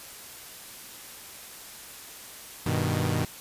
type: chord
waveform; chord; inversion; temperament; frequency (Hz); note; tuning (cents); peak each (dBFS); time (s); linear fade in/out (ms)
sawtooth; G augmented; none; equal; 98 / 123.47 / 155.56; G2 / B2 / D#3; 0 / 0 / 0; -25; 2.66-3.25; 5
effects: white hiss -44 dBFS RMS until 3.4 s + resampled to 32000 Hz